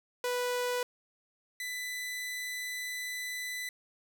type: tone pair in turn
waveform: sawtooth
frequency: 492.9 / 1995.1 Hz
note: B4 / B6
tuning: -3 / +17 cents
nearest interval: 2 octaves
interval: 2420 cents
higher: second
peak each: -26 / -32 dBFS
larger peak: first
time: 0.24-0.83 / 1.6-3.69 s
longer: second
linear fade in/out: 2 ms
effects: none